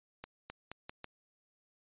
accelerating click train, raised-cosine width 0.3 ms, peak -27 dBFS, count 5, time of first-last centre 0.24-1.044 s, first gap 260 ms, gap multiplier 0.83, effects resampled to 8000 Hz

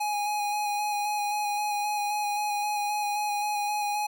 square tone with vibrato, 830.6 Hz, G#5, in tune, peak -27 dBFS, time 0-4.07 s, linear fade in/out 10 ms, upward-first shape square, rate 3.8 Hz, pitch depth 15 cents each way, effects none

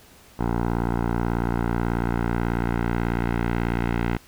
10% pulse tone with low-pass filter sweep, 58.27 Hz, A#1, in tune, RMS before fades -24 dBFS, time 0.39-4.17 s, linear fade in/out 5 ms, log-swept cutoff 1100 to 2200 Hz, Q 1.4, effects pink hiss -51 dBFS RMS until 4.27 s

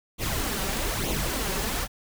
pink noise with flanger, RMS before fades -28 dBFS, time 0.18-1.88 s, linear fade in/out 50 ms, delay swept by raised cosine 0.29 to 5.29 ms, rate 1.1 Hz, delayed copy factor +0.6, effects none

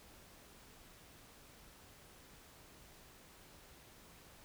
silence, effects pink hiss -60 dBFS RMS until 4.44 s

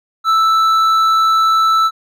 sine tone with hard clipping, 1318.5 Hz, E6, in tune, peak -11 dBFS, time 0.24-1.91 s, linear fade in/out 50 ms, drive 6 dB, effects none

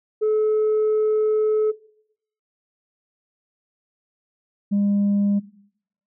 sine tone pair in turn, 430.5 / 202.2 Hz, A4 / G#3, -38 / -46 cents, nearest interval octave + minor second, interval 1308 cents, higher first, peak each -15 dBFS, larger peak neither, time 0.21-1.72 / 4.71-5.4 s, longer first, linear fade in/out 20 ms, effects noise-tail reverb RT60 0.7 s tail -20 dB re dry + tanh soft clip ceiling -15 dBFS

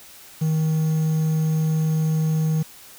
triangle tone with quantisation, 157.7 Hz, D#3, 24 cents sharp, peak -16 dBFS, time 0.41-2.63 s, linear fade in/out 10 ms, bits 7, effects white hiss -45 dBFS RMS until 2.98 s

